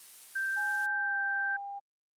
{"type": "noise", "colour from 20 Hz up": "blue", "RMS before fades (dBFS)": -47, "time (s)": [0, 0.86], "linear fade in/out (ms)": 2}
{"type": "tone", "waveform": "sine", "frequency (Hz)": 1568, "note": "G6", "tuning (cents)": 0, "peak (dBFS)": -29, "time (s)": [0.35, 1.57], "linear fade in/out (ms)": 10}
{"type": "tone with pitch glide", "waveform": "sine", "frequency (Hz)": [830.6, 800.9], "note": ["G#5", "G5"], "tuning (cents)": [0, 37], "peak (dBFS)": -37, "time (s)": [0.56, 1.8], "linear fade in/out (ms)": 20, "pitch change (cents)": -63, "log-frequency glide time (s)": [0.92, 1.19]}
{"effects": ["low-pass 11000 Hz 12 dB/octave", "Opus 32 kbps"]}